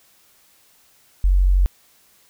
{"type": "tone", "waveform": "sine", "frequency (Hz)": 46.25, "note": "F#1", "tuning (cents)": 0, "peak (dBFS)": -12, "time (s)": [1.24, 1.66], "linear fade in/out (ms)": 0, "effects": ["white hiss -56 dBFS RMS until 2.29 s"]}